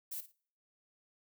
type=noise with echo; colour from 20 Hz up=violet; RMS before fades=-41 dBFS; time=0.11-0.21 s; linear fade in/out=10 ms; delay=55 ms; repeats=2; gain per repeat=-13 dB; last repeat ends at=0.32 s; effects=noise-tail reverb RT60 0.5 s tail -23 dB re dry